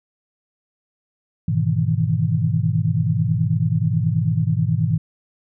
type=chord; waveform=sine; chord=E major seventh; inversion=first; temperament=equal; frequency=103.83 / 123.47 / 155.56 / 164.81 Hz; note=G#2 / B2 / D#3 / E3; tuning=0 / 0 / 0 / 0 cents; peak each=-22 dBFS; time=1.48-4.98 s; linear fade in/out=5 ms; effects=none